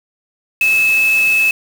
sine tone in noise, 2600 Hz, E7, 24 cents flat, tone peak -10 dBFS, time 0.61-1.51 s, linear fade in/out 2 ms, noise white, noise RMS -27 dBFS, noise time 0.61-1.51 s, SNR +14 dB, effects none

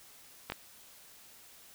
clicks, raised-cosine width 0.3 ms, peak -20 / -19 dBFS, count 2, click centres 0.5 / 0.521 s, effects white hiss -56 dBFS RMS until 1.74 s

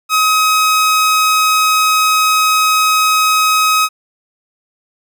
sawtooth tone, 1268 Hz, D#6, 32 cents sharp, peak -6 dBFS, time 0.09-3.89 s, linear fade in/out 50 ms, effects none

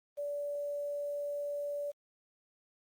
sine tone with quantisation, 578 Hz, D5, 28 cents flat, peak -34 dBFS, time 0.17-1.92 s, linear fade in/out 20 ms, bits 10, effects Opus 32 kbps

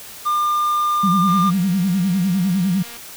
triangle tone, 1200 Hz, D6, 37 cents sharp, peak -14 dBFS, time 0.25-1.51 s, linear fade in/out 20 ms
sine tone with vibrato, 185 Hz, F#3, in tune, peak -15 dBFS, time 1.03-2.83 s, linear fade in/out 10 ms, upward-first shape sine, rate 9.9 Hz, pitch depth 140 cents each way
click train, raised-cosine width 0.2 ms, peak -22 dBFS, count 398, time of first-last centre 1.28-2.969 s, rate 235 Hz
effects white hiss -37 dBFS RMS until 3.16 s

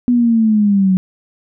sine linear sweep, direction down, 246.9 to 183.8 Hz, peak -9 dBFS, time 0.08-0.97 s, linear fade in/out 0 ms, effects none

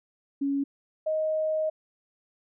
sine tone pair in turn, 278.7 / 625.7 Hz, C#4 / D#5, +9 / +10 cents, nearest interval octave + major second, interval 1401 cents, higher second, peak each -24 dBFS, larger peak neither, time 0.41-0.64 / 1.06-1.7 s, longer second, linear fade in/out 10 ms, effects none

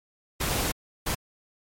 pink noise bursts at uneven times, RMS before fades -27 dBFS, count 2, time 0.4-0.72 / 1.06-1.15 s, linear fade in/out 10 ms, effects MP3 64 kbps

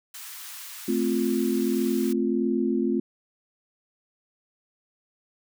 white high-pass noise, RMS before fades -40 dBFS, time 0.14-2.13 s, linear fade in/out 5 ms, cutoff 1000 Hz, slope 24 dB/octave
sine chord, F major, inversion first, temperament equal, 220 / 261.6 / 349.2 Hz, A3 / C4 / F4, 0 / 0 / 0 cents, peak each -26 dBFS, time 0.88-3 s, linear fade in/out 5 ms
effects none

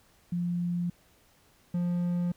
sine / triangle tone pair in turn, 174.61 / 175.4 Hz, F3 / F3, 0 / +8 cents, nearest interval unison, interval 8 cents, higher second, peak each -27 / -24 dBFS, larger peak second, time 0.32-0.9 / 1.74-2.32 s, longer neither, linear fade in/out 5 ms, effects pink hiss -63 dBFS RMS until 2.36 s

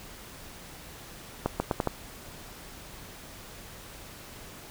accelerating click train, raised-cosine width 1 ms, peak -11 dBFS, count 5, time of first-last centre 1.46-1.873 s, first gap 140 ms, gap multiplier 0.8, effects pink hiss -46 dBFS RMS until 4.7 s

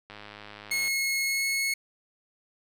click train, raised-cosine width 0.3 ms, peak -27 dBFS, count 82, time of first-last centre 0.1-0.879 s, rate 104 Hz
sawtooth tone with pitch glide, 2172 to 2185 Hz, C#7 to C#7, -36 to -26 cents, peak -22 dBFS, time 0.71-1.74 s, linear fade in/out 5 ms, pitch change +10 cents, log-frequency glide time 1.25-1.45 s
effects none

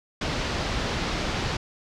pink low-pass noise, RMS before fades -28 dBFS, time 0.21-1.57 s, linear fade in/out 5 ms, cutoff 5500 Hz, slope 24 dB/octave, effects none

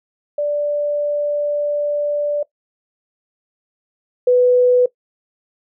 sine tone pair in turn, 586 / 496 Hz, D5 / B4, -4 / +7 cents, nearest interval minor third, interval 289 cents, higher first, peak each -16 / -9 dBFS, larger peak second, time 0.38-2.43 / 4.27-4.86 s, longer first, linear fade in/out 5 ms, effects noise-tail reverb RT60 0.1 s tail -19 dB re dry

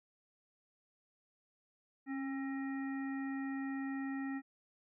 harmonic tone with a mistuned harmonic, 268.4 Hz, C4, 44 cents sharp, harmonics 1 / 3 / 5 / 7 / 9, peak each -37 / -50 / -54 / -48 / -60 dBFS, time 2.06-4.42 s, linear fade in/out 50 ms, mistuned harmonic 1, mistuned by +25 cents, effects none

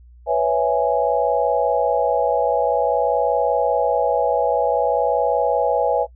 sine chord, C# minor seventh, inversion third, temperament equal, 493.9 / 554.4 / 659.3 / 830.6 Hz, B4 / C#5 / E5 / G#5, 0 / 0 / 0 / 0 cents, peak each -21 dBFS, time 0.26-6.07 s, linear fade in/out 50 ms, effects noise-tail reverb RT60 0.1 s tail -22 dB re dry + added 60 Hz sine -43 dBFS peak until 6.15 s

